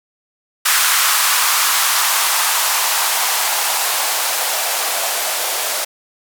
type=noise with band-pass filter sweep; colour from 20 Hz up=violet; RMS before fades=-17 dBFS; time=0.65-5.85 s; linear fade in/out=10 ms; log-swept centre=1200 to 590 Hz; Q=2.3; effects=none